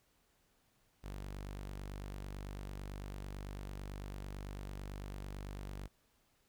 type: tone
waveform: sawtooth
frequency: 49 Hz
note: G1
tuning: in tune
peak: -39 dBFS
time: 1.03-5.88 s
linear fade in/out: 20 ms
effects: pink hiss -74 dBFS RMS until 6.48 s